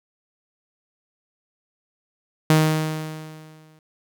sawtooth tone with exponential decay, 156.4 Hz, D#3, 9 cents sharp, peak -8 dBFS, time 2.5-3.79 s, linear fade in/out 2 ms, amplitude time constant 280 ms, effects none

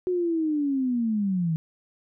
sine linear sweep, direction down, 368.1 to 155.56 Hz, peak -22 dBFS, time 0.07-1.56 s, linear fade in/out 0 ms, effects none

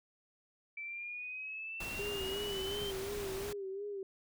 sine exponential sweep, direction up, 2316 to 3136 Hz, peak -40 dBFS, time 0.77-2.91 s, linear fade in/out 5 ms
pink noise, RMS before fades -44 dBFS, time 1.8-3.53 s, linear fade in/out 5 ms
sine tone with vibrato, 396.8 Hz, G4, 21 cents sharp, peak -38 dBFS, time 1.99-4.03 s, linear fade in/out 2 ms, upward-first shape sine, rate 2.8 Hz, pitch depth 70 cents each way
effects none

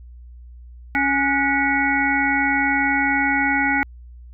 harmonic tone with a mistuned harmonic, 277.2 Hz, C#4, in tune, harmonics 1 / 3 / 5 / 7 / 8, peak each -23 / -23 / -23 / -23 / -23 dBFS, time 0.95-3.83 s, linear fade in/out 0 ms, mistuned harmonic 5, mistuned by +92 cents, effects added 60 Hz sine -38 dBFS peak until 4.33 s

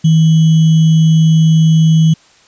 sine tone with sample-and-hold, 160 Hz, D#3, 49 cents sharp, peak -5 dBFS, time 0.04-2.14 s, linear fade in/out 10 ms, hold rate 3150 Hz, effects white hiss -47 dBFS RMS until 2.47 s + resampled to 16000 Hz

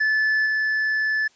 triangle tone with level steps, 1738 Hz, A6, 22 cents flat, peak -16 / -18 dBFS, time 0-1.28 s, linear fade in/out 10 ms, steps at 0.46 s, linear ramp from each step 2 ms, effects white hiss -58 dBFS RMS until 1.35 s + resampled to 16000 Hz

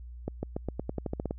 accelerating click train, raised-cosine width 2 ms, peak -18 dBFS, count 12, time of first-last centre 0.28-1.309 s, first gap 150 ms, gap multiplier 0.9, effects added 60 Hz sine -41 dBFS peak until 1.38 s

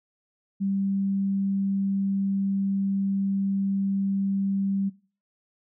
sine tone, 196 Hz, G3, in tune, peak -23 dBFS, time 0.6-4.9 s, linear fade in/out 20 ms, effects noise-tail reverb RT60 0.4 s tail -21 dB re dry

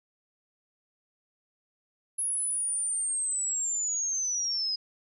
sine linear sweep, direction down, 10580 to 4978 Hz, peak -27 dBFS, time 2.18-4.76 s, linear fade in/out 10 ms, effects none

